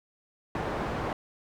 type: low-pass noise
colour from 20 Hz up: white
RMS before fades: -32 dBFS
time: 0.55-1.13 s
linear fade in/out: 2 ms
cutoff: 890 Hz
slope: 12 dB/octave
effects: none